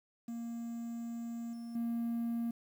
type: tone with level steps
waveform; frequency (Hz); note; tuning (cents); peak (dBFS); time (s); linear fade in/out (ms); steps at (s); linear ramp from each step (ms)
triangle; 233.1; A#3; 0; -36 / -39 / -30; 0.28-2.51; 5; 1.53 / 1.75; 5
effects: tanh soft clip ceiling -26 dBFS + 10-bit